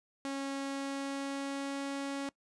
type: tone with pitch glide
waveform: sawtooth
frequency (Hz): 274.7 to 277.4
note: C#4 to C#4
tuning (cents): -16 to +1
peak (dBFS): -31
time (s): 0.25-2.29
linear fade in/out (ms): 0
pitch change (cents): +17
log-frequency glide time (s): 0.55-1.81
effects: noise-tail reverb RT60 0.1 s tail -21 dB re dry + resampled to 22050 Hz